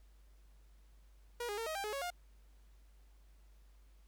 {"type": "tone with pitch steps", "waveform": "sawtooth", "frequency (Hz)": [479, 411.5, 455.3, 631, 791, 423.7, 554, 709], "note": ["A#4", "G#4", "A#4", "D#5", "G5", "G#4", "C#5", "F5"], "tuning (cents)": [47, -16, -41, 24, 15, 35, -1, 26], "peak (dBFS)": -34, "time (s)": [1.4, 2.104], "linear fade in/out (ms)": 5, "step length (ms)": 88, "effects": ["added 50 Hz sine -59 dBFS peak until 4.07 s", "pink hiss -74 dBFS RMS until 4.07 s"]}